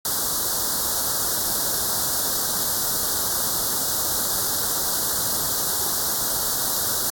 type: band-stop noise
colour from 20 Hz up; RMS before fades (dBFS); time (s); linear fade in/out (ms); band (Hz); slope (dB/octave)
white; -23; 0.05-7.1; 2; 1600 to 3700; 48
effects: AAC 64 kbps